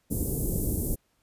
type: band-stop noise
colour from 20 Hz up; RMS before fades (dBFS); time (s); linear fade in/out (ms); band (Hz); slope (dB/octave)
pink; -28; 0.1-0.96; 20; 420 to 9500; 24
effects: pink hiss -71 dBFS RMS until 1.22 s + resampled to 32000 Hz